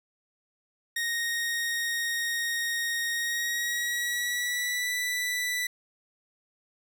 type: tone with pitch glide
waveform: sawtooth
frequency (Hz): 1864.7 to 1975.6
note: A#6 to B6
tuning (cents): 0 to 0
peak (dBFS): -24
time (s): 0.96-5.67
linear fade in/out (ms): 5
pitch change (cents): +100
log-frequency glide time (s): 3.12-4.91
effects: none